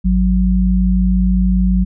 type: tone pair together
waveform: sine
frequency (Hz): 52.78 / 185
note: G#1 / F#3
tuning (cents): +29 / 0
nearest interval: octave + minor seventh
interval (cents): 2171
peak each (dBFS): -13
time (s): 0.04-1.85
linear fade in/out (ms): 20
effects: none